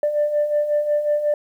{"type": "beating tone pair", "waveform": "sine", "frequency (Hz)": [588, 593.5], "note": ["D5", "D5"], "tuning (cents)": [2, 18], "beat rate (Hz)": 5.5, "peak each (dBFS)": [-24, -17], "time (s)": [0.03, 1.34], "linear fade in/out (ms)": 2, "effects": ["tanh soft clip ceiling -12 dBFS", "9-bit"]}